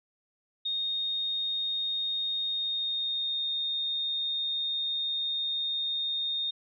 sine tone with pitch glide, 3700 to 3677 Hz, A#7 to A#7, -14 to -24 cents, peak -28 dBFS, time 0.65-6.51 s, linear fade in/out 10 ms, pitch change -10 cents, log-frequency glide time 2.49-3.5 s, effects none

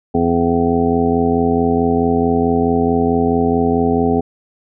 harmonic tone, 84.6 Hz, E2, 45 cents sharp, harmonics 1 / 2 / 3 / 4 / 5 / 6 / 8 / 9, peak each -24 / -22 / -16 / -26 / -17 / -28 / -26 / -21 dBFS, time 0.14-4.21 s, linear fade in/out 10 ms, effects none

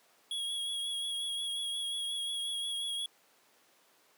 square tone with vibrato, 3322 Hz, G#7, in tune, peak -34 dBFS, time 0.31-3.06 s, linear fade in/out 2 ms, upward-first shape triangle, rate 5.6 Hz, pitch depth 31 cents each way, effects pink hiss -65 dBFS RMS until 4.17 s + high-pass 400 Hz 12 dB/octave

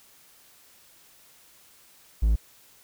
triangle tone, 55 Hz, A1, in tune, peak -16 dBFS, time 2.22-2.36 s, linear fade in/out 10 ms, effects white hiss -56 dBFS RMS until 2.83 s

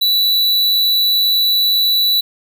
square tone, 3951 Hz, B7, in tune, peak -12 dBFS, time 0.01-2.21 s, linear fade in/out 10 ms, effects none

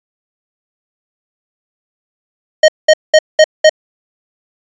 square tone bursts, 622.3 Hz, D#5, in tune, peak -3 dBFS, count 5, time 2.63-3.695 s, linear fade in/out 5 ms, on 53 ms, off 200 ms, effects resampled to 16000 Hz

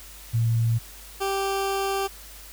sine / 20% pulse tone pair in turn, 115.1 / 391.3 Hz, A#2 / G4, -22 / -3 cents, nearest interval octave + major sixth, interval 2119 cents, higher second, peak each -19 dBFS, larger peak neither, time 0.33-0.79 / 1.2-2.08 s, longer second, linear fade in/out 20 ms, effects added 50 Hz sine -46 dBFS peak until 2.52 s + white hiss -45 dBFS RMS until 2.52 s

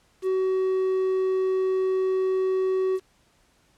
triangle tone with quantisation, 376.7 Hz, F#4, 31 cents sharp, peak -19 dBFS, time 0.22-3 s, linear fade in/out 50 ms, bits 8, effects pink hiss -63 dBFS RMS until 3.77 s + low-pass 10000 Hz 12 dB/octave

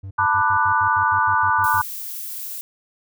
triangle tone bursts, 96.7 Hz, G2, 23 cents flat, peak -28 dBFS, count 12, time 0.03-1.815 s, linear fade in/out 10 ms, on 80 ms, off 75 ms
sine chord, B minor seventh, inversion third, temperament just, 889 / 987.8 / 1185.3 / 1481.6 Hz, A5 / B5 / D6 / F#6, +18 / 0 / +16 / +2 cents, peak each -21 dBFS, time 0.18-1.82 s, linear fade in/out 10 ms
violet noise, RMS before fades -31 dBFS, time 1.64-2.61 s, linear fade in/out 0 ms
effects none

